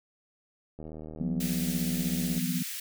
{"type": "click train", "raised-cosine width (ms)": 2, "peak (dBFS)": -29, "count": 125, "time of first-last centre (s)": [0.79, 2.38], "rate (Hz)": 78}
{"type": "chord", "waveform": "sine", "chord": "E suspended second", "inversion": "none", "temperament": "equal with one note detuned", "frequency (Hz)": [168.86, 185, 246.9], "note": ["E3", "F#3", "B3"], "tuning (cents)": [42, 0, 0], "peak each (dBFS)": -32, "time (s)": [1.2, 2.63], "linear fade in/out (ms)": 10}
{"type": "high-pass noise", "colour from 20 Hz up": "white", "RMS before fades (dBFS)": -37, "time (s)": [1.4, 2.8], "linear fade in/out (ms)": 5, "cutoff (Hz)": 1700, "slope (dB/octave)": 24}
{"effects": []}